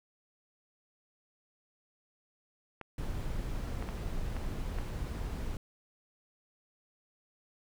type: clicks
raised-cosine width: 0.5 ms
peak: -27 dBFS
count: 5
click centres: 2.813 / 3.825 / 3.889 / 4.366 / 4.786 s
type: noise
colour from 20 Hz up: brown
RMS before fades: -36 dBFS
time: 2.98-5.57 s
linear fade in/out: 2 ms
effects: none